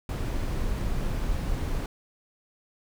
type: noise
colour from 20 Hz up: brown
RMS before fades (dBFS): -28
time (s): 0.09-1.86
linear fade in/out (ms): 2
effects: none